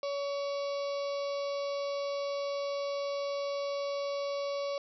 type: harmonic tone with a mistuned harmonic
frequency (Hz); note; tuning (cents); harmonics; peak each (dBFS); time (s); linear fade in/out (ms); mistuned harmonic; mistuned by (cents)
564; C#5; +30; 1 / 2 / 4 / 5 / 6 / 7 / 8 / 9 / 10; -32 / -42 / -49 / -52 / -53 / -50 / -50 / -52 / -55; 0.03-4.78; 2; 5; -28
effects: none